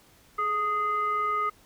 sine tone with frequency modulation, 1244.5 Hz, D#6, in tune, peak -24 dBFS, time 0.38-1.5 s, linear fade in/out 10 ms, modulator 822 Hz, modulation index 0.48, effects pink hiss -58 dBFS RMS until 1.65 s

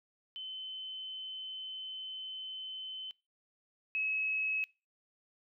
sine tone pair in turn, 3056 / 2570 Hz, G7 / E7, -45 / -45 cents, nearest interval minor third, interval 300 cents, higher first, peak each -40 / -31 dBFS, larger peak second, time 0.36-3.11 / 3.95-4.64 s, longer first, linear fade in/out 0 ms, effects noise-tail reverb RT60 0.3 s tail -24 dB re dry

